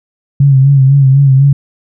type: tone with vibrato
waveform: sine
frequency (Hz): 136.6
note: C#3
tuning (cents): -25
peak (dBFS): -3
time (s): 0.4-1.53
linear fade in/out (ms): 5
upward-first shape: sine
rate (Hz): 4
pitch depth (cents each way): 58
effects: none